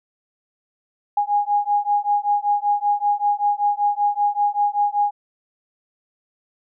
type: beating tone pair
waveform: sine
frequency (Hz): 820 / 825.2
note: G#5 / G#5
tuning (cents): -22 / -11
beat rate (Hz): 5.2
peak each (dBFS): -20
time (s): 1.17-5.11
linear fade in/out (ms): 5
effects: none